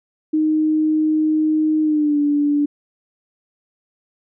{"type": "tone with pitch glide", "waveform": "sine", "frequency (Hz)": [310.2, 291.1], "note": ["D#4", "D4"], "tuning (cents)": [-5, -15], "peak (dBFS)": -14, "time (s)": [0.33, 2.66], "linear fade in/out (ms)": 10, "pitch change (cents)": -110, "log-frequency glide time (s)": [1.82, 2.19], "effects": []}